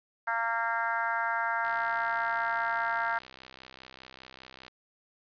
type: harmonic tone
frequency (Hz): 230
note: A#3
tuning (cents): -23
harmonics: 3 / 4 / 5 / 6 / 7 / 8 / 9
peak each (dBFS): -36 / -32 / -40 / -33 / -33 / -41 / -43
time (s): 0.27-3.19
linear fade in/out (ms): 10
type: click train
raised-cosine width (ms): 0.2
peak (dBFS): -29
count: 198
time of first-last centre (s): 1.65-4.681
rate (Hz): 65
effects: resampled to 11025 Hz + 10-bit